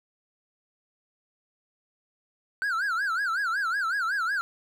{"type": "tone with vibrato", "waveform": "triangle", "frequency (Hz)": 1480, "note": "F#6", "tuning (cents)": 0, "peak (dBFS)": -23, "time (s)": [2.62, 4.41], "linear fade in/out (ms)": 0, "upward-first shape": "sine", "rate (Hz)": 5.4, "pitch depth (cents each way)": 210, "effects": []}